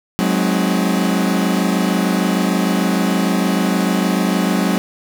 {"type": "chord", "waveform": "40% pulse", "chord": "Ab dominant seventh", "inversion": "third", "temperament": "equal with one note detuned", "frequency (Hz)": [185, 211.6, 261.6, 311.1], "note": ["Gb3", "Ab3", "C4", "Eb4"], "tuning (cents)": [0, 33, 0, 0], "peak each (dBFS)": [-17, -19, -21, -23], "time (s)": [0.19, 4.78], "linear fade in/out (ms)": 0, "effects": []}